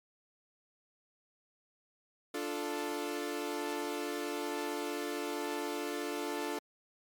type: chord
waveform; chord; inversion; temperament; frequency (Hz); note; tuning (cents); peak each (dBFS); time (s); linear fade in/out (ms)
sawtooth; D minor; none; equal; 293.7 / 349.2 / 440; D4 / F4 / A4; 0 / 0 / 0; -35 / -36 / -35; 2.34-6.59; 5
effects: MP3 96 kbps